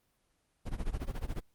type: noise with tremolo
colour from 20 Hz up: brown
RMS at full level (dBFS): -32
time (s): 0.65-1.41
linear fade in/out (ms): 20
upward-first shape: sine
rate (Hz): 14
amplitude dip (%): 90
effects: pink hiss -75 dBFS RMS until 1.54 s + Opus 24 kbps